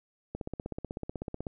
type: click train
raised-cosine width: 2 ms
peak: -22 dBFS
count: 19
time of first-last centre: 0.35-1.468 s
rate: 16.1 Hz
effects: none